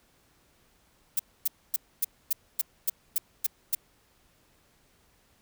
violet noise bursts, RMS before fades -25 dBFS, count 10, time 1.17-3.75 s, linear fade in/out 5 ms, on 24 ms, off 260 ms, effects pink hiss -65 dBFS RMS until 5.41 s

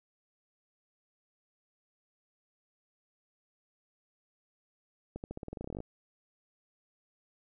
accelerating click train, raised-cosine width 2 ms, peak -26 dBFS, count 17, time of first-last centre 5.16-5.804 s, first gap 79 ms, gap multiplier 0.9, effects none

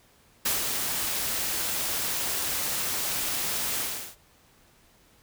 white noise with ADSR envelope, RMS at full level -25 dBFS, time 0.45-4.16 s, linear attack 9 ms, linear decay 150 ms, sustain -4 dB, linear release 370 ms, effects pink hiss -60 dBFS RMS until 5.22 s

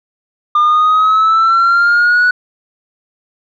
sine exponential sweep, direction up, 1200 to 1480 Hz, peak -5 dBFS, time 0.55-2.31 s, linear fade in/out 5 ms, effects tanh soft clip ceiling -6 dBFS

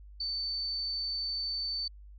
sine tone, 4536 Hz, C#8, 39 cents sharp, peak -31 dBFS, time 0.2-1.88 s, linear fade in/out 5 ms, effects added 50 Hz sine -47 dBFS peak until 2.18 s + MP3 96 kbps

